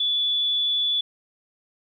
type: tone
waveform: sine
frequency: 3448 Hz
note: A7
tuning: 36 cents flat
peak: -20 dBFS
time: 0-1.01 s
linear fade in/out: 5 ms
effects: 10-bit